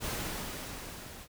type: noise with level ramp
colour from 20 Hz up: pink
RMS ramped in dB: -34 to -48 dBFS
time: 0-1.28 s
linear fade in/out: 50 ms
effects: none